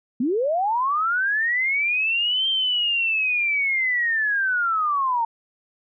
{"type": "linear two-way sweep", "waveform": "sine", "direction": "up then down", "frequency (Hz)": [222.6, 3166, 899], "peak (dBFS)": -19, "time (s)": [0.2, 5.25], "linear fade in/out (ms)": 5, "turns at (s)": 2.48, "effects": []}